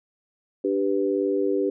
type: chord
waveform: sine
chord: G major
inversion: second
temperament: equal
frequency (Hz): 293.7 / 392 / 493.9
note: D4 / G4 / B4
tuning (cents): 0 / 0 / 0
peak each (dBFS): -26 / -23 / -27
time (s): 0.64-1.7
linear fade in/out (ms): 5
effects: none